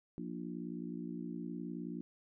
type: harmonic tone with a mistuned harmonic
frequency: 59.2 Hz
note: A#1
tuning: 27 cents sharp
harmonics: 3 / 4 / 5 / 6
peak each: -44 / -44 / -45 / -49 dBFS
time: 0.18-2.01 s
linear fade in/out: 0 ms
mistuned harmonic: 6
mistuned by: -38 cents
effects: none